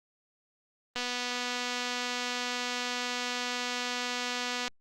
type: click train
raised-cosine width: 0.2 ms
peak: -16 dBFS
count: 916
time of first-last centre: 0.96-4.68 s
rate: 246 Hz
effects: Opus 32 kbps